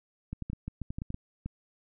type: clicks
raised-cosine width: 5 ms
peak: -23 dBFS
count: 12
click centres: 0.33 / 0.423 / 0.5 / 0.532 / 0.68 / 0.817 / 0.905 / 0.985 / 1.019 / 1.104 / 1.144 / 1.46 s
effects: none